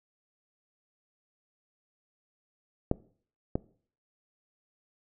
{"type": "clicks", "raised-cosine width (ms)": 2, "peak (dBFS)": [-11, -14], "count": 2, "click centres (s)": [2.914, 3.555], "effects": ["noise-tail reverb RT60 0.5 s tail -21 dB re dry"]}